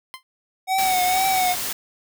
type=tone with exponential decay; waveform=15% pulse; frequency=1040 Hz; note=C6; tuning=11 cents flat; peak=-23 dBFS; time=0.14-0.23 s; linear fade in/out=0 ms; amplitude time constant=19 ms
type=tone with vibrato; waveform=square; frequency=747 Hz; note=F#5; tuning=16 cents sharp; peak=-19 dBFS; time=0.67-1.56 s; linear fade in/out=50 ms; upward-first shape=triangle; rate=2.1 Hz; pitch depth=60 cents each way
type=noise; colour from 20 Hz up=white; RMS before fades=-27 dBFS; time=0.78-1.73 s; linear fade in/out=5 ms
effects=none